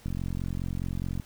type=click train; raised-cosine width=5 ms; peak=-20 dBFS; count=52; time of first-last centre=0.06-1.198 s; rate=44.8 Hz; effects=pink hiss -55 dBFS RMS until 1.25 s